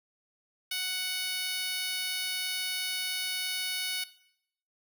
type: tone with high-pass filter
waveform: 10% pulse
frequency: 741 Hz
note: F#5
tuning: 2 cents sharp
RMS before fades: -33 dBFS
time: 0.71-4.04 s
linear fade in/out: 5 ms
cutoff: 2600 Hz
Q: 0.74
effects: noise-tail reverb RT60 0.7 s tail -17 dB re dry